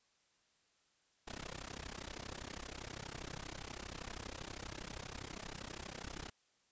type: noise with amplitude modulation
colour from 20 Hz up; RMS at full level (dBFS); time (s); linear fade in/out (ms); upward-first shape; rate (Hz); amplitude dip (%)
pink; -43; 1.27-6.3; 10; sine; 32.5; 95
effects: white hiss -75 dBFS RMS until 6.71 s + resampled to 16000 Hz